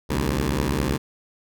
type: beating tone pair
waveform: 10% pulse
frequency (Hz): 64.7 / 74.5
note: C2 / D2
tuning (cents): -19 / +25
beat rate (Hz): 9.8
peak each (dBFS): -16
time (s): 0.09-0.98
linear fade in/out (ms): 20
effects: none